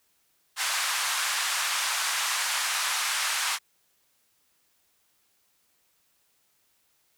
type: band-pass noise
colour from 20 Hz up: pink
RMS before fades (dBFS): -28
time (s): 0.56-3.59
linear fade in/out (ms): 50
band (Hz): 1000 to 11000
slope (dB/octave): 24
effects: white hiss -69 dBFS RMS until 7.17 s